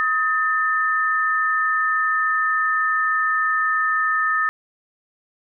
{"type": "tone pair together", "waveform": "sine", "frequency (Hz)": [1263.6, 1787], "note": ["D#6", "A6"], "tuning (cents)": [26, 26], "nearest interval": "tritone", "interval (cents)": 600, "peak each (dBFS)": -20, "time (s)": [0, 4.49], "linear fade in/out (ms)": 0, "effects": []}